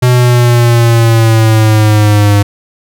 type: linear sweep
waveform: square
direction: down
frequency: 125.2 to 101.4 Hz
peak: -5 dBFS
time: 0.02-2.43 s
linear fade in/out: 10 ms
effects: none